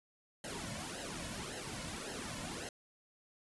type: noise with flanger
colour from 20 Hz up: pink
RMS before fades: -43 dBFS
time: 0.44-2.69 s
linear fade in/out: 2 ms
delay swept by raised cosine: 0.84 to 2.54 ms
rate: 1.8 Hz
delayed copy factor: -0.8
effects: resampled to 24000 Hz